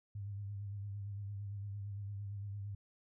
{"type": "tone with vibrato", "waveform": "sine", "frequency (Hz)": 100.8, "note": "G2", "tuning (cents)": 49, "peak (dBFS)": -40, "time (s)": [0.15, 2.75], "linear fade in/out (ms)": 5, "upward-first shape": "sine", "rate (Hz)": 8.8, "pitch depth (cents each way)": 45, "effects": []}